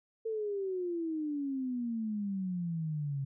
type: exponential sweep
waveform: sine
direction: down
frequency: 452.7 to 135.1 Hz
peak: -32 dBFS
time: 0.25-3.25 s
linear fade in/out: 10 ms
effects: none